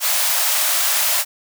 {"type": "high-pass noise", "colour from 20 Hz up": "white", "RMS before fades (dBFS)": -18, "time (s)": [0, 1.25], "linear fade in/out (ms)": 50, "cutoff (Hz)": 560, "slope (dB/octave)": 96, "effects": []}